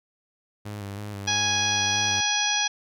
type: tone with vibrato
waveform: sawtooth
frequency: 102 Hz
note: G#2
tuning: 31 cents flat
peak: -29 dBFS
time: 0.65-2.21 s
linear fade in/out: 10 ms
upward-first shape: square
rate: 3.1 Hz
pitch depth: 37 cents each way
type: harmonic tone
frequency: 830.6 Hz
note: G#5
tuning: in tune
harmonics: 1 / 2 / 3 / 4 / 5 / 6 / 7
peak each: -30 / -30 / -30 / -27 / -34 / -33 / -27 dBFS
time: 1.27-2.68 s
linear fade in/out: 10 ms
effects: none